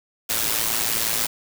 white noise with amplitude modulation, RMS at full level -20 dBFS, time 0.29-1.27 s, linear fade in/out 10 ms, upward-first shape sine, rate 112 Hz, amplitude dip 70%, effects none

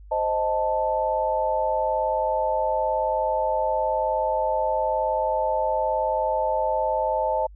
sine chord, A diminished, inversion first, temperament equal, 523.3 / 622.3 / 880 Hz, C5 / Eb5 / A5, 0 / 0 / 0 cents, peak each -27 / -25 / -24 dBFS, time 0.11-7.47 s, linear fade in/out 10 ms, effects added 50 Hz sine -42 dBFS peak until 7.55 s

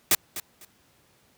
white noise with echo, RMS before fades -19 dBFS, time 0.11-0.15 s, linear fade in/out 2 ms, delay 250 ms, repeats 2, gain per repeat -14 dB, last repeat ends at 0.65 s, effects pink hiss -62 dBFS RMS until 1.37 s + high-pass 80 Hz 12 dB/octave

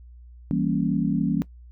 sine chord, E diminished seventh, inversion none, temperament equal, 164.81 / 196 / 233.1 / 277.2 Hz, E3 / G3 / Bb3 / Db4, 0 / 0 / 0 / 0 cents, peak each -26 dBFS, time 0.51-1.42 s, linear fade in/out 0 ms, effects noise-tail reverb RT60 0.1 s tail -20 dB re dry + added 60 Hz sine -43 dBFS peak until 1.71 s

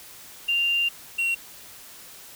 sine / triangle tone pair in turn, 2786 / 2743 Hz, F7 / F7, -5 / -32 cents, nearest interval unison, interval 27 cents, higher first, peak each -20 dBFS, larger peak neither, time 0.48-0.89 / 1.18-1.35 s, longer first, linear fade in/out 10 ms, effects white hiss -45 dBFS RMS until 2.35 s

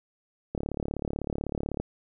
click train, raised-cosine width 2 ms, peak -17 dBFS, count 46, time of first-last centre 0.55-1.8 s, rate 36 Hz, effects none

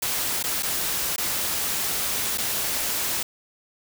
white noise with dropouts, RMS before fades -26 dBFS, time 0.02-3.23 s, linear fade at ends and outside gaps 5 ms, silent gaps 0.428-0.438 / 0.625-0.63 / 1.162-1.18 / 2.376-2.381 s, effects none

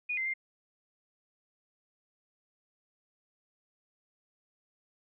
sine tone with pitch steps, 2458 / 2077 / 2105 Hz, D#7 / C7 / C7, -22 / -13 / +10 cents, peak -30 dBFS, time 0.09-0.339 s, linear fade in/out 10 ms, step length 83 ms, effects none

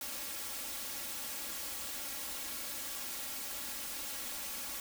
white noise with comb filter, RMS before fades -41 dBFS, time 0.01-4.8 s, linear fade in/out 2 ms, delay 3.6 ms, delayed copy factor +0.85, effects none

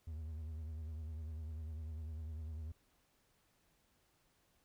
triangle tone with vibrato, 78.6 Hz, D#2, 18 cents sharp, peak -40 dBFS, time 0.07-2.72 s, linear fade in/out 5 ms, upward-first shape sine, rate 10 Hz, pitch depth 77 cents each way, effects pink hiss -75 dBFS RMS until 4.64 s

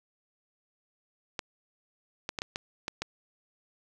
clicks, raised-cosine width 0.2 ms, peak -15 dBFS, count 7, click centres 1.392 / 2.291 / 2.388 / 2.419 / 2.559 / 2.881 / 3.02 s, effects none

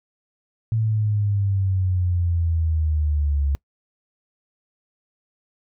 sine exponential sweep, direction down, 112.5 to 69.3 Hz, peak -18 dBFS, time 0.72-3.55 s, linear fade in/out 0 ms, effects noise-tail reverb RT60 0.1 s tail -24 dB re dry

